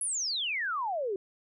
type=exponential sweep; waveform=sine; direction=down; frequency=11000 to 369.4 Hz; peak=-29 dBFS; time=0.01-1.16 s; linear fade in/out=2 ms; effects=none